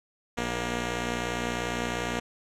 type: tone pair together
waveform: 5% pulse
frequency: 60 / 237.2 Hz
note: B1 / A#3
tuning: -49 / +30 cents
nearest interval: 2 octaves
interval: 2379 cents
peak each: -20 / -20 dBFS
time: 0.37-2.2 s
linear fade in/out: 10 ms
effects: low-pass 8000 Hz 12 dB/octave